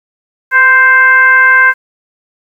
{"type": "tone with frequency modulation", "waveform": "sine", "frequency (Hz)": 1568, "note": "G6", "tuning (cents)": 0, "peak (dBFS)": -3, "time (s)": [0.51, 1.74], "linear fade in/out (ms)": 50, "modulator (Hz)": 531, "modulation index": 0.76, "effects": ["7-bit"]}